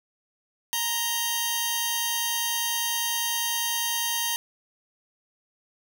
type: tone pair together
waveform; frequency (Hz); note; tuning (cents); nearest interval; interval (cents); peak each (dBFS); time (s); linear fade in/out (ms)
10% pulse; 935 / 3145; A#5 / G7; +5 / +5; octave + major sixth; 2100; -20 / -19; 0.73-4.36; 0
effects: none